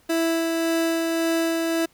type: tone with tremolo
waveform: 30% pulse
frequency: 329.6 Hz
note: E4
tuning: in tune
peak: -17 dBFS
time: 0.09-1.86 s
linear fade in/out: 10 ms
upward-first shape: sine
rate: 1.8 Hz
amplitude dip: 25%
effects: pink hiss -59 dBFS RMS until 1.93 s